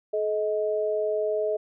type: tone pair together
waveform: sine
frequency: 428.7 / 630.3 Hz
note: A4 / D#5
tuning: -45 / +22 cents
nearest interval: perfect fifth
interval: 667 cents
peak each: -26 dBFS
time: 0.13-1.57 s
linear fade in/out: 10 ms
effects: none